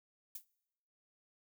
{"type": "noise with exponential decay", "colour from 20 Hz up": "violet", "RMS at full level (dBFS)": -39, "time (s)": [0.35, 0.45], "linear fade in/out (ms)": 5, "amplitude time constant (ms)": 21, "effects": ["noise-tail reverb RT60 0.9 s tail -24 dB re dry"]}